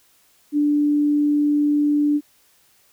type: tone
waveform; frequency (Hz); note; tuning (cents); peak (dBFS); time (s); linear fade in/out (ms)
sine; 293.7; D4; 0; -15; 0.52-2.21; 50
effects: white hiss -58 dBFS RMS until 2.92 s